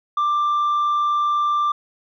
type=tone; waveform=sine; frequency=1182 Hz; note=D6; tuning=11 cents sharp; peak=-14 dBFS; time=0.17-1.72 s; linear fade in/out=5 ms; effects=tanh soft clip ceiling -16 dBFS